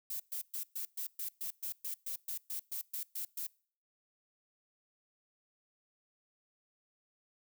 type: noise bursts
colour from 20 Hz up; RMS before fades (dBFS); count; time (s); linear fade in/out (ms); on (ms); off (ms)
violet; -39; 16; 0.1-3.468; 5; 98; 120
effects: noise-tail reverb RT60 0.5 s tail -25 dB re dry